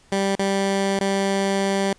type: tone with dropouts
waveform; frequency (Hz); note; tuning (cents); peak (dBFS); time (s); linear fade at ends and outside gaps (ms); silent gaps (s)
15% pulse; 196; G3; 0; -13; 0.12-1.93; 2; 0.353-0.393 / 0.99-1.009
effects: pink hiss -55 dBFS RMS until 1.98 s + resampled to 22050 Hz